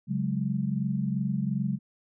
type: chord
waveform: sine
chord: C# suspended fourth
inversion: none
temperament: equal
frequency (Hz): 138.59 / 185 / 207.7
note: C#3 / F#3 / G#3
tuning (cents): 0 / 0 / 0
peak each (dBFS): -30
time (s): 0.07-1.79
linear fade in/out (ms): 50
effects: none